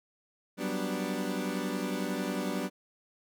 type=chord; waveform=30% pulse; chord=G major seventh; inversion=third; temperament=equal; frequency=185 / 196 / 246.9 / 293.7 Hz; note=F#3 / G3 / B3 / D4; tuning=0 / 0 / 0 / 0 cents; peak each=-34 dBFS; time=0.57-2.7 s; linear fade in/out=50 ms; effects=none